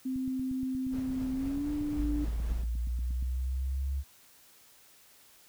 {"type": "tone with pitch glide", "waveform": "sine", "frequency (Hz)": [260, 295.2], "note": ["C4", "D4"], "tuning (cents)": [-11, 9], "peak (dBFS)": -30, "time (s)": [0.05, 2.25], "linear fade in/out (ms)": 10, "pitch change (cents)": 220, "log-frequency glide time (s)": [1.33, 1.7]}
{"type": "click train", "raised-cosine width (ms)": 5, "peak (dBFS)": -32, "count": 27, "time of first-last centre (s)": [0.16, 3.226], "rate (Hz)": 8.48}
{"type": "noise with tremolo", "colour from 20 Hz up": "brown", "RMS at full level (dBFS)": -40, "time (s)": [0.9, 2.66], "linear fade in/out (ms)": 50, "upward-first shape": "triangle", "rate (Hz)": 3.9, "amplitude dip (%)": 35}
{"type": "linear sweep", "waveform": "sine", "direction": "up", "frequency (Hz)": [51.6, 69.3], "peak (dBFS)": -29, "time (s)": [1.94, 4.04], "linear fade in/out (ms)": 50}
{"effects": ["white hiss -59 dBFS RMS until 5.48 s"]}